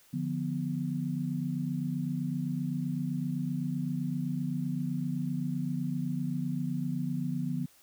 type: chord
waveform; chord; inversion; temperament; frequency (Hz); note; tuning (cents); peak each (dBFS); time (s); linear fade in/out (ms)
sine; B diminished; first; equal; 146.83 / 174.61 / 246.9; D3 / F3 / B3; 0 / 0 / 0; -34; 0.13-7.66; 10
effects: white hiss -61 dBFS RMS until 7.82 s